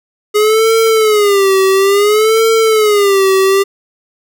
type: tone with vibrato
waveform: square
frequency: 415.3 Hz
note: G#4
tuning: in tune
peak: -8 dBFS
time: 0.34-3.64 s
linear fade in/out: 20 ms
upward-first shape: sine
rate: 0.58 Hz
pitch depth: 140 cents each way
effects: none